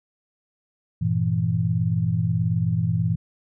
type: chord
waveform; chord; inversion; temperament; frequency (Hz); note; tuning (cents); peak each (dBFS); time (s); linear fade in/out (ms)
sine; E diminished; first; equal; 98 / 116.54 / 164.81; G2 / Bb2 / E3; 0 / 0 / 0; -26 / -23 / -23; 1.01-3.16; 10
effects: none